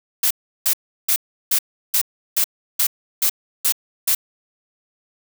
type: noise bursts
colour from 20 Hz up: blue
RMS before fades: -17 dBFS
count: 10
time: 0.23-4.15 s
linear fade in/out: 5 ms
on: 77 ms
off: 350 ms
effects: none